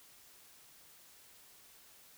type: silence
effects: white hiss -60 dBFS RMS until 2.17 s